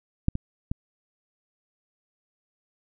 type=clicks; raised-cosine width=5 ms; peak=-8 / -16 / -15 dBFS; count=3; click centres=0.284 / 0.354 / 0.715 s; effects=none